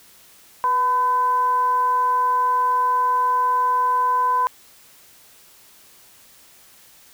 sine tone with frequency modulation, 1007 Hz, B5, 33 cents sharp, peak -16 dBFS, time 0.64-4.47 s, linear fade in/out 0 ms, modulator 518 Hz, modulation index 0.27, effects white hiss -50 dBFS RMS until 7.13 s

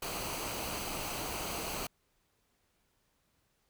pink noise with comb filter, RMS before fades -38 dBFS, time 0.02-1.87 s, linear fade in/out 5 ms, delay 0.56 ms, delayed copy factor -0.5, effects pink hiss -75 dBFS RMS until 3.69 s

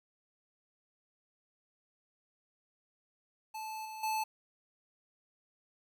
square tone with level steps, 872 Hz, A5, 16 cents flat, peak -40 / -43 / -32 dBFS, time 3.54-4.24 s, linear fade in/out 10 ms, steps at 3.85 / 4.03 s, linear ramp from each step 5 ms, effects 11-bit

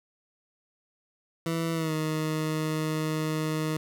20% pulse tone with pitch glide, 164.81 to 156.19 Hz, E3 to D#3, 0 to +7 cents, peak -22 dBFS, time 1.46-3.77 s, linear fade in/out 2 ms, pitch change -93 cents, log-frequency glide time 1.74-1.93 s, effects none

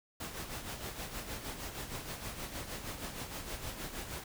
pink noise with tremolo, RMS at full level -40 dBFS, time 0.2-4.24 s, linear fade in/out 5 ms, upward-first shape sine, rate 6.4 Hz, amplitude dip 55%, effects none

